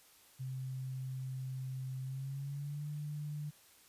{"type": "tone with pitch glide", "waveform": "sine", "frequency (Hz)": [130.81, 148.54], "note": ["C3", "D3"], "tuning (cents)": [0, 20], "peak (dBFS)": -38, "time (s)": [0.39, 3.51], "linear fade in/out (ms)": 20, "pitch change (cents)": 220, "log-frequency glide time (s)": [2.02, 2.87], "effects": ["white hiss -63 dBFS RMS until 3.88 s", "resampled to 32000 Hz"]}